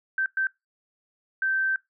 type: tone bursts at uneven times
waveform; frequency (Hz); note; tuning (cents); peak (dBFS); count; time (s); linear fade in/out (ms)
sine; 1555; G6; -14; -22; 3; 0.18-0.26 / 0.37-0.47 / 1.42-1.76; 2
effects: noise-tail reverb RT60 0.2 s tail -23 dB re dry